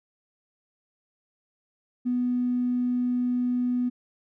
triangle tone with tanh clipping, 246.9 Hz, B3, in tune, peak -22 dBFS, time 2.05-3.9 s, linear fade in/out 20 ms, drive 2 dB, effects none

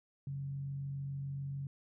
sine tone with frequency modulation, 138.59 Hz, C#3, in tune, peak -37 dBFS, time 0.27-1.67 s, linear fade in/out 2 ms, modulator 47 Hz, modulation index 0.24, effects none

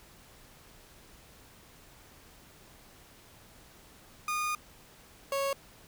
30% pulse tone pair in turn, 1224 / 551.6 Hz, D#6 / C#5, -29 / -9 cents, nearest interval octave + major second, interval 1380 cents, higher first, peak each -27 / -26 dBFS, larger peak second, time 4.28-4.55 / 5.32-5.53 s, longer first, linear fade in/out 2 ms, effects pink hiss -56 dBFS RMS until 5.87 s

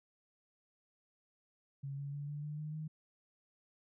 sine tone with pitch steps, 138.59 / 141.26 / 143.98 / 146.75 / 149.57 / 152.45 / 155.38 Hz, C#3 / C#3 / D3 / D3 / D3 / D#3 / D#3, 0 / +33 / -34 / -1 / +32 / -35 / -2 cents, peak -39 dBFS, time 1.83-2.88 s, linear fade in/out 10 ms, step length 150 ms, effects none

